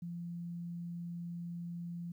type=tone; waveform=sine; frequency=171.9 Hz; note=F3; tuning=27 cents flat; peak=-39 dBFS; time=0.02-2.12 s; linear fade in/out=5 ms; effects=12-bit